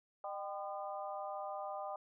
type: harmonic tone with a mistuned harmonic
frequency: 202.8 Hz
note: G#3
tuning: 41 cents flat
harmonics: 3 / 4 / 5 / 6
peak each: -44 / -43 / -49 / -48 dBFS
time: 0.24-1.96 s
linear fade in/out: 2 ms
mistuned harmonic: 4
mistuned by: -63 cents
effects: none